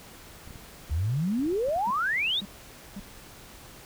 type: clicks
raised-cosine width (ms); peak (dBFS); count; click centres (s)
5; -33; 9; 0.475 / 0.508 / 0.558 / 0.898 / 1.394 / 1.463 / 1.527 / 1.685 / 1.763
type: exponential sweep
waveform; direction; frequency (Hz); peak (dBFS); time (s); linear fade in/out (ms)
sine; up; 69.3 to 3923; -24; 0.9-2.41; 20
type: tone bursts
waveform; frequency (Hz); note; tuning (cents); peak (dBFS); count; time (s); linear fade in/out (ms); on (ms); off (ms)
triangle; 199.8; G3; +33; -33; 3; 1.87-2.998; 2; 36; 510
effects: pink hiss -48 dBFS RMS until 3.85 s